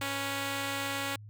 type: tone pair together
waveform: 5% pulse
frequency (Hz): 277.2 / 489.8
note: C#4 / B4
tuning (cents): 0 / -14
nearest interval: minor seventh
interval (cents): 986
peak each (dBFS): -21 / -30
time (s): 0.01-1.16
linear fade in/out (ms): 5
effects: added 105 Hz sine -45 dBFS peak until 1.29 s